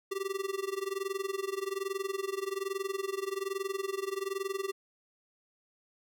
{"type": "tone with amplitude modulation", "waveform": "square", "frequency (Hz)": 390, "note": "G4", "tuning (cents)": -9, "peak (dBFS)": -30, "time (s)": [0.11, 4.72], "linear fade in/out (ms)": 10, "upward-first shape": "sine", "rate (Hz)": 21.2, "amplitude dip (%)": 90, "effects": []}